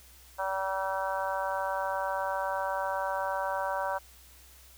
harmonic tone, 192 Hz, G3, 36 cents flat, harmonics 3 / 4 / 5 / 6 / 7 / 8, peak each -34 / -36 / -33 / -40 / -41 / -38 dBFS, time 0.38-3.99 s, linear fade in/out 20 ms, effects added 63 Hz sine -56 dBFS peak until 4.77 s + white hiss -56 dBFS RMS until 4.77 s

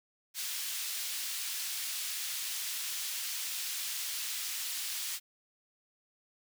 pink high-pass noise, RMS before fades -37 dBFS, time 0.34-5.2 s, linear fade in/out 50 ms, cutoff 3100 Hz, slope 12 dB/octave, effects none

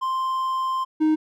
triangle tone pair in turn, 1046.5 / 311.1 Hz, C6 / D#4, 0 / 0 cents, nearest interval octave + major sixth, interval 2100 cents, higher first, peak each -20 / -14 dBFS, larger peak second, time 0.01-0.85 / 1-1.16 s, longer first, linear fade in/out 20 ms, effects none

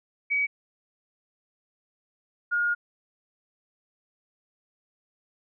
sine tone pair in turn, 2269 / 1426.7 Hz, C#7 / F6, +40 / +37 cents, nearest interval minor sixth, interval 803 cents, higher first, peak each -22 dBFS, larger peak neither, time 0.3-0.47 / 2.51-2.75 s, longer second, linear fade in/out 20 ms, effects none

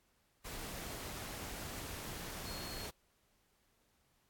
sine tone in noise, 4301 Hz, C8, 47 cents sharp, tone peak -48 dBFS, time 2.45-2.87 s, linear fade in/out 20 ms, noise pink, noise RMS -45 dBFS, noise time 0.44-2.91 s, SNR -6 dB, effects pink hiss -75 dBFS RMS until 4.29 s + AAC 64 kbps

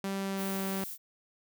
sawtooth tone with pitch glide, 195.2 to 193.07 Hz, G3 to G3, -7 to -26 cents, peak -28 dBFS, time 0.04-0.84 s, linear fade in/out 2 ms, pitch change -19 cents, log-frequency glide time 0.17-0.66 s
violet noise, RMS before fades -41 dBFS, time 0.36-0.98 s, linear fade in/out 50 ms
effects none

